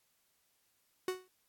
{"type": "tone with exponential decay", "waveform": "45% pulse", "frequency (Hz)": 370, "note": "F#4", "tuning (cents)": 0, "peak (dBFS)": -30, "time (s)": [1.08, 1.28], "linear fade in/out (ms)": 2, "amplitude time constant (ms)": 43, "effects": ["white hiss -75 dBFS RMS until 1.48 s", "AAC 64 kbps"]}